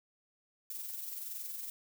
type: noise with amplitude modulation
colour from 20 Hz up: violet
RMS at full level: -40 dBFS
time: 0.7-1.7 s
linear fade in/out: 2 ms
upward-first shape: sine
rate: 21.5 Hz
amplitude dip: 45%
effects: none